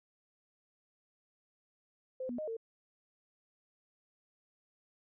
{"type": "tone with pitch steps", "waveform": "sine", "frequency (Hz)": [517, 242.9, 617, 452.6], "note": ["C5", "B3", "D#5", "A4"], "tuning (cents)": [-21, -29, -15, 49], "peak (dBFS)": -36, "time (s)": [2.2, 2.568], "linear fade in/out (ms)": 5, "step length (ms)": 92, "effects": []}